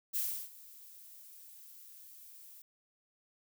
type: noise with ADSR envelope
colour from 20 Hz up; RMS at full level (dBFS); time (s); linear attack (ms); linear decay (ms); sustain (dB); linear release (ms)
violet; -33; 0.13-2.62; 31; 330; -21; 4
effects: none